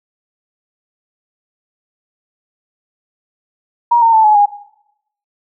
sine tone with pitch steps, 948 / 914.1 / 881.5 / 850 / 819.6 Hz, A#5 / A#5 / A5 / G#5 / G#5, +29 / -34 / +3 / +40 / -23 cents, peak -6 dBFS, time 3.91-4.46 s, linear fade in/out 10 ms, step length 110 ms, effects noise-tail reverb RT60 0.8 s tail -19 dB re dry

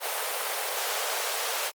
pink high-pass noise, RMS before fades -30 dBFS, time 0-1.72 s, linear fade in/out 50 ms, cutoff 450 Hz, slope 48 dB/octave, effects Opus 32 kbps

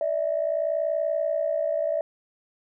sine tone pair together, 587.3 / 647.9 Hz, D5 / E5, 0 / -30 cents, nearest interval major second, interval 170 cents, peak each -25 dBFS, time 0.01-2.01 s, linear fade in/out 2 ms, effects tanh soft clip ceiling -15 dBFS

